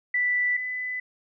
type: tone pair in turn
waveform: sine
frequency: 1975.5 / 2002 Hz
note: B6 / B6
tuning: 0 / +23 cents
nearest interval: unison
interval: 23 cents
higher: second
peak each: -21 / -28 dBFS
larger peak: first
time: 0.14-0.57 / 0.57-1 s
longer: neither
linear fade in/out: 5 ms
effects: none